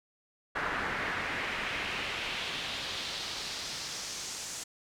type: noise with band-pass filter sweep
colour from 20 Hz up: brown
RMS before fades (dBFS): -36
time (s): 0.55-4.64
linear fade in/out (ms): 10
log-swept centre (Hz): 1500 to 7200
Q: 1.9
effects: none